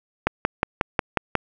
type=click train; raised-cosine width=0.5 ms; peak=-3 dBFS; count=7; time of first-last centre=0.27-1.353 s; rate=5.54 Hz; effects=none